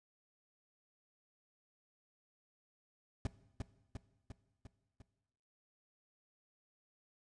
brown noise with echo, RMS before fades -35 dBFS, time 3.25-3.27 s, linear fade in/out 2 ms, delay 350 ms, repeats 5, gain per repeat -4 dB, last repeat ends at 5.02 s, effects noise-tail reverb RT60 1.0 s tail -17 dB re dry + resampled to 22050 Hz

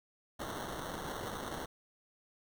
white noise with sample-and-hold, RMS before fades -41 dBFS, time 0.39-1.66 s, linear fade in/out 10 ms, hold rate 2450 Hz, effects none

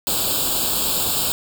white noise with comb filter, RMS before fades -21 dBFS, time 0.07-1.32 s, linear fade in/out 0 ms, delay 0.25 ms, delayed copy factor +0.95, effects none

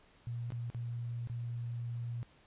sine tone with dropouts, 118.7 Hz, A#2, 32 cents sharp, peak -36 dBFS, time 0.27-2.23 s, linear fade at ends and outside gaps 0 ms, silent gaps 0.504-0.521 / 0.701-0.747 / 1.273-1.298 s, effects pink hiss -64 dBFS RMS until 2.46 s + resampled to 8000 Hz

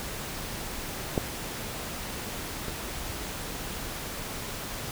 clicks, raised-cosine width 2 ms, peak -10 / -21 dBFS, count 2, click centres 1.178 / 2.683 s, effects pink hiss -36 dBFS RMS until 4.91 s

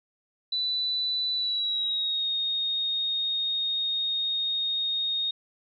sine tone with pitch glide, 3980 to 3713 Hz, B7 to A#7, +13 to -8 cents, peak -25 dBFS, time 0.52-5.31 s, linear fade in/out 5 ms, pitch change -121 cents, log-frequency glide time 1.34-2.28 s, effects none

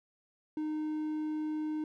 triangle tone, 307.6 Hz, D#4, 20 cents flat, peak -30 dBFS, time 0.57-1.84 s, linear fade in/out 2 ms, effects none

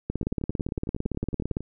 two click trains, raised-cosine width 3 ms, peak -14 / -22 dBFS, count 27 / 16, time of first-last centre 0.1-1.569 / 0.23-1.606 s, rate 17.7 / 10.9 Hz, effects none

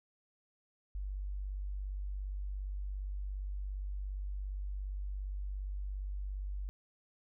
sine tone, 48.66 Hz, G1, 12 cents flat, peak -36 dBFS, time 0.95-6.69 s, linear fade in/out 0 ms, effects none

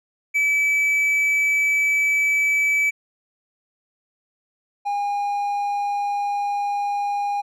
triangle tone pair in turn, 2300 / 813.2 Hz, D7 / G#5, -37 / -37 cents, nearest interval octave + tritone, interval 1800 cents, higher first, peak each -15 / -19 dBFS, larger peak first, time 0.34-2.91 / 4.85-7.42 s, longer neither, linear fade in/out 20 ms, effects none

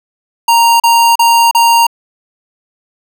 square tone bursts, 931 Hz, A#5, 2 cents flat, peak -6 dBFS, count 4, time 0.48-1.868 s, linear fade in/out 5 ms, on 320 ms, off 36 ms, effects none

